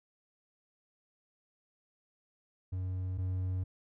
triangle tone pair in turn, 92.5 / 92.5 Hz, F#2 / F#2, 0 / 0 cents, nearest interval unison, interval 0 cents, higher neither, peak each -31 / -29 dBFS, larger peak second, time 2.72-3.18 / 3.18-3.64 s, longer neither, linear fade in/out 10 ms, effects none

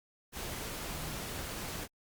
sine tone in noise, 155.56 Hz, D#3, in tune, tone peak -47 dBFS, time 0.88-1.25 s, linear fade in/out 50 ms, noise pink, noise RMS -40 dBFS, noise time 0.32-1.88 s, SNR -10 dB, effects Opus 48 kbps

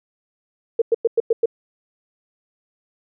sine tone bursts, 459.4 Hz, A#4, 25 cents flat, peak -12 dBFS, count 6, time 0.79-1.458 s, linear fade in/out 5 ms, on 28 ms, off 100 ms, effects none

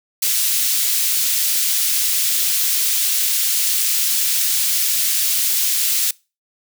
white high-pass noise, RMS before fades -18 dBFS, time 0.22-6.11 s, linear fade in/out 5 ms, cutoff 3000 Hz, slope 12 dB/octave, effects noise-tail reverb RT60 0.3 s tail -24 dB re dry

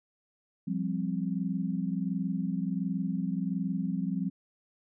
sine chord, F suspended second, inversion none, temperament equal, 174.61 / 196 / 261.6 Hz, F3 / G3 / C4, 0 / 0 / 0 cents, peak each -32 / -32 / -35 dBFS, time 0.67-4.3 s, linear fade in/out 10 ms, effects none

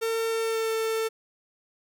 45% pulse tone with pitch glide, 452.7 to 446 Hz, A4 to A4, +49 to +23 cents, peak -25 dBFS, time 0.01-1.09 s, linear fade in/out 20 ms, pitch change -26 cents, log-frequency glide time 0.27-0.74 s, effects none

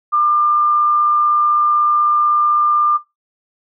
sine tone with amplitude modulation, 1197 Hz, D6, 33 cents sharp, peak -10 dBFS, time 0.12-2.98 s, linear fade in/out 20 ms, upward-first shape sine, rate 116 Hz, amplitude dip 25%, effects noise-tail reverb RT60 0.2 s tail -17 dB re dry

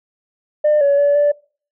sine tone with pitch steps, 601 / 565 / 574 / 583 Hz, D5 / C#5 / D5 / D5, +40 / +33 / -40 / -13 cents, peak -9 dBFS, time 0.64-1.32 s, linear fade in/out 10 ms, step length 170 ms, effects noise-tail reverb RT60 0.4 s tail -23 dB re dry + tanh soft clip ceiling -8 dBFS

